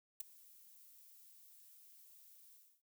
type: noise with ADSR envelope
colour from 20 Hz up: violet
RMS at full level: -38 dBFS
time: 0.2-2.82 s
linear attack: 6 ms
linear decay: 9 ms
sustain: -24 dB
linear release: 290 ms
effects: none